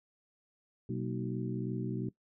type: harmonic tone with a mistuned harmonic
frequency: 62.8 Hz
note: B1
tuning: 30 cents sharp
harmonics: 2 / 3 / 4 / 5 / 6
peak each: -37 / -39 / -40 / -41 / -42 dBFS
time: 0.89-2.09 s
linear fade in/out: 5 ms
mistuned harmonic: 4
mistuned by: -120 cents
effects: noise-tail reverb RT60 0.1 s tail -19 dB re dry